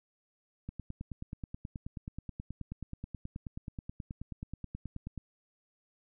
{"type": "click train", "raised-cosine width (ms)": 5, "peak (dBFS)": -27, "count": 43, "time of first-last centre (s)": [0.69, 5.177], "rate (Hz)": 9.36, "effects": []}